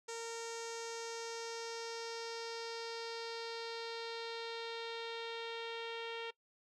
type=tone with low-pass filter sweep; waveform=sawtooth; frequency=460 Hz; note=A#4; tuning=23 cents flat; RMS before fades=-43 dBFS; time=0.08-6.31 s; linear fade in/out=10 ms; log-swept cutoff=7000 to 3200 Hz; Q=3.4; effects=noise-tail reverb RT60 0.1 s tail -21 dB re dry